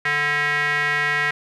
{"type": "tone with band-pass filter", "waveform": "square", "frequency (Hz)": 146.83, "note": "D3", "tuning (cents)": 0, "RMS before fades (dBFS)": -21, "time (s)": [0.05, 1.31], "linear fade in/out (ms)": 5, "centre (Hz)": 1900, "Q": 4.5, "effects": []}